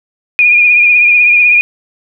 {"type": "tone with vibrato", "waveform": "sine", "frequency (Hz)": 2437, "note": "D#7", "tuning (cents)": -37, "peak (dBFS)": -4, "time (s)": [0.39, 1.61], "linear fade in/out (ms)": 0, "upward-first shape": "sine", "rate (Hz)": 16, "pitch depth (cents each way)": 33, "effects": []}